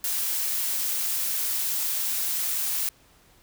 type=noise; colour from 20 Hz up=blue; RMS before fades=-27 dBFS; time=0.04-2.89 s; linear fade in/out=2 ms; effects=pink hiss -58 dBFS RMS until 3.42 s